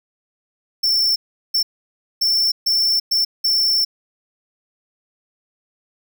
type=tone bursts at uneven times; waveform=square; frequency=5390 Hz; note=E8; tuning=38 cents sharp; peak=-15 dBFS; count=6; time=0.83-1.16 / 1.54-1.63 / 2.21-2.52 / 2.66-3 / 3.11-3.25 / 3.44-3.85 s; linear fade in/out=10 ms; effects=none